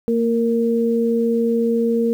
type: tone pair together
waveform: sine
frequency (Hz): 230.3 / 464.1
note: A#3 / A#4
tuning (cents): -21 / -8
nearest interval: octave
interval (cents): 1213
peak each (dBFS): -18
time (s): 0.08-2.13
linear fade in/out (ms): 0
effects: 8-bit